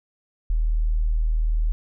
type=tone; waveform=sine; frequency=39.38 Hz; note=D#1; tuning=22 cents sharp; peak=-18 dBFS; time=0.5-1.72 s; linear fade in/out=0 ms; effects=none